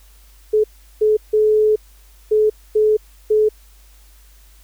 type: tone bursts at uneven times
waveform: sine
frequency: 428.9 Hz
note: A4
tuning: 44 cents flat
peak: -11 dBFS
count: 6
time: 0.53-0.64 / 1.01-1.17 / 1.33-1.76 / 2.31-2.5 / 2.75-2.97 / 3.3-3.49 s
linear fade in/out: 10 ms
effects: added 50 Hz sine -45 dBFS peak until 4.63 s + white hiss -53 dBFS RMS until 4.63 s